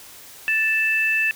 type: tone pair together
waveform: sine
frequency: 1760 / 2640 Hz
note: A6 / E7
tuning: 0 / +2 cents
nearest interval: perfect fifth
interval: 702 cents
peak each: -22 / -19 dBFS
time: 0.48-1.31 s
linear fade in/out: 0 ms
effects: white hiss -43 dBFS RMS until 1.35 s